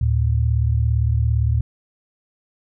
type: tone pair together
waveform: sine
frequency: 75.42 / 113 Hz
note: D2 / A2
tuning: +47 / +47 cents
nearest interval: perfect fifth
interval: 700 cents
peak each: -18 dBFS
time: 0.01-1.61 s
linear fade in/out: 5 ms
effects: none